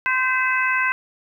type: harmonic tone with a mistuned harmonic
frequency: 517 Hz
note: C5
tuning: 21 cents flat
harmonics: 2 / 3 / 4 / 5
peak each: -24 / -21 / -24 / -25 dBFS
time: 0.06-0.92 s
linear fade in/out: 0 ms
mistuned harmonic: 4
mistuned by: -31 cents
effects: 9-bit